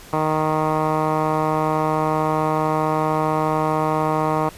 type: tone with low-pass filter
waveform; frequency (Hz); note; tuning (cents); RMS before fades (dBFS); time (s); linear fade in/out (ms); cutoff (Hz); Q
10% pulse; 155.56; D#3; 0; -20; 0.13-4.49; 2; 1200; 2.6
effects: pink hiss -42 dBFS RMS until 4.57 s + resampled to 32000 Hz